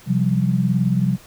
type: chord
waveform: sine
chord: C suspended fourth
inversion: none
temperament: equal with one note detuned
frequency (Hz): 130.81 / 174.61 / 193.08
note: C3 / F3 / G3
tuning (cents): 0 / 0 / -26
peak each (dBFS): -20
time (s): 0.06-1.18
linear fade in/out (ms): 50
effects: pink hiss -46 dBFS RMS until 1.26 s